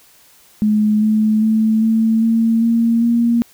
sine tone with pitch steps, 212.3 / 215.9 / 219.5 / 223.2 / 227 / 230.8 / 234.7 Hz, G#3 / A3 / A3 / A3 / A#3 / A#3 / A#3, +38 / -33 / -4 / +25 / -46 / -17 / +12 cents, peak -11 dBFS, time 0.62-3.42 s, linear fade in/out 0 ms, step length 400 ms, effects white hiss -49 dBFS RMS until 3.53 s

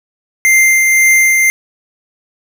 square tone with tremolo, 2093 Hz, C7, in tune, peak -6 dBFS, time 0.45-1.5 s, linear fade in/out 0 ms, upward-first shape triangle, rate 1.9 Hz, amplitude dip 30%, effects none

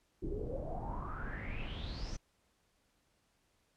brown noise with low-pass filter sweep, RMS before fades -40 dBFS, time 0.22-2.17 s, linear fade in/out 10 ms, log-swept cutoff 330 to 6100 Hz, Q 9.5, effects pink hiss -75 dBFS RMS until 3.76 s + low-pass 11000 Hz 12 dB/octave

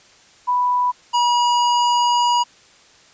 sine / square tone pair in turn, 987.8 / 964.1 Hz, B5 / B5, 0 / -42 cents, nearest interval unison, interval 42 cents, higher first, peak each -15 dBFS, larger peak neither, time 0.47-0.92 / 1.13-2.44 s, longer second, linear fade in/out 20 ms, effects white hiss -50 dBFS RMS until 3.13 s + resampled to 16000 Hz

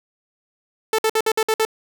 sawtooth tone bursts, 440 Hz, A4, in tune, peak -12 dBFS, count 7, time 0.93-1.651 s, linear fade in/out 2 ms, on 55 ms, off 56 ms, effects none

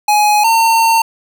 square tone pair in turn, 838 / 908.2 Hz, G#5 / A#5, +15 / -45 cents, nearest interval minor second, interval 140 cents, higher second, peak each -9 dBFS, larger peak neither, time 0.08-0.44 / 0.44-1.02 s, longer second, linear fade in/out 5 ms, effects none

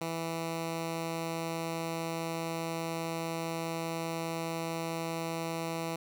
10% pulse tone, 164.81 Hz, E3, in tune, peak -25 dBFS, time 0.01-5.96 s, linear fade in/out 5 ms, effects none

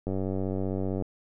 click train, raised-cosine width 2 ms, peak -18 dBFS, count 92, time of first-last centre 0.07-1.023 s, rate 95.5 Hz, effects none

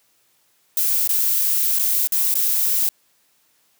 violet noise with dropouts, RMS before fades -19 dBFS, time 0.77-2.89 s, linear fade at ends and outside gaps 1 ms, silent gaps 1.075-1.092 / 1.788-1.794 / 2.073-2.121 / 2.341-2.353 s, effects white hiss -62 dBFS RMS until 3.79 s + high-pass 100 Hz 12 dB/octave

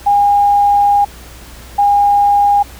sine tone pair in turn, 813 / 813 Hz, G#5 / G#5, -37 / -37 cents, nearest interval unison, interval 0 cents, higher neither, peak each -7 dBFS, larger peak neither, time 0.06-1.05 / 1.78-2.63 s, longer first, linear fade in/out 10 ms, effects added 60 Hz sine -35 dBFS peak until 2.79 s + pink hiss -37 dBFS RMS until 2.79 s

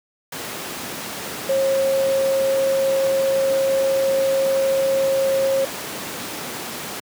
sine tone in noise, 540 Hz, C#5, 45 cents flat, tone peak -16 dBFS, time 1.49-5.65 s, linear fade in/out 5 ms, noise pink, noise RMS -29 dBFS, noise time 0.32-7 s, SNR +10 dB, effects high-pass 200 Hz 12 dB/octave

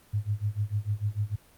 sine tone with tremolo, 104.1 Hz, G#2, 5 cents sharp, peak -23 dBFS, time 0.13-1.36 s, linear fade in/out 10 ms, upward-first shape sine, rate 6.7 Hz, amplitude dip 95%, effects pink hiss -58 dBFS RMS until 1.57 s + Opus 32 kbps

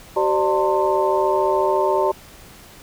sine tone cluster, 382.8 / 523 / 597 / 899 / 1051 Hz, G4 / C5 / D5 / A5 / C6, -41 / -1 / +28 / +37 / +7 cents, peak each -20 / -27 / -21 / -21 / -26 dBFS, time 0.16-2.12 s, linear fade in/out 10 ms, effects pink hiss -44 dBFS RMS until 2.82 s

